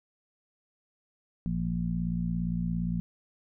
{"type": "harmonic tone with a mistuned harmonic", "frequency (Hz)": 57.4, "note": "A#1", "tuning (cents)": -26, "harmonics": [1, 2, 3, 4], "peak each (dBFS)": [-36, -37, -29, -36], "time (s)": [1.46, 3], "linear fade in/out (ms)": 0, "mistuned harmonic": 1, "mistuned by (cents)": -150, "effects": []}